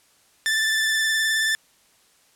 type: tone with vibrato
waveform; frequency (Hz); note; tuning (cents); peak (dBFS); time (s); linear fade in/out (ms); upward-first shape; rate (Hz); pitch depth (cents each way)
sawtooth; 1764; A6; +4; -16; 0.46-1.55; 0; sine; 19; 22
effects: white hiss -59 dBFS RMS until 2.35 s + low-pass 11000 Hz 12 dB/octave